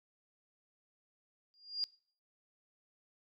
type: tone with exponential growth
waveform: sine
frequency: 4817 Hz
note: D8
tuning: 43 cents sharp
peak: -29 dBFS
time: 1.54-1.84 s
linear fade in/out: 0 ms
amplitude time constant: 64 ms
effects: noise-tail reverb RT60 0.5 s tail -24 dB re dry